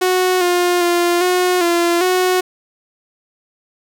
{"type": "tone with pitch steps", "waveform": "sawtooth", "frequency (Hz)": [367.8, 354.4, 348.1, 362.4, 343.4, 367.1], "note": ["F#4", "F4", "F4", "F#4", "F4", "F#4"], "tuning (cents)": [-10, 25, -6, -36, -29, -14], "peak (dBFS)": -9, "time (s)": [0.01, 2.41], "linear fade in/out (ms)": 10, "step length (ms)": 400, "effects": []}